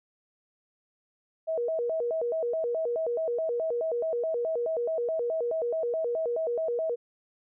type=tone with vibrato; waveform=sine; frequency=554.4 Hz; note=C#5; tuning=in tune; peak=-26 dBFS; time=1.47-6.96 s; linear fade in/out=20 ms; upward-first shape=square; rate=4.7 Hz; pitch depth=260 cents each way; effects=none